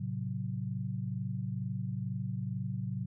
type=chord; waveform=sine; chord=F# diminished; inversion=first; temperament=just; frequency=111 / 133.2 / 185 Hz; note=A2 / C3 / F#3; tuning=+16 / +31 / 0 cents; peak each=-37 / -37 / -38 dBFS; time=0-3.06 s; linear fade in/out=10 ms; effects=none